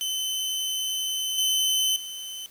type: tone with level steps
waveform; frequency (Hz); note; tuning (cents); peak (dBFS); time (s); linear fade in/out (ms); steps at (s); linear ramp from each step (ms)
sawtooth; 3049; G7; -49; -23 / -18 / -31; 0.01-2.46; 0; 1.38 / 1.96; 2
effects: white hiss -53 dBFS RMS until 2.5 s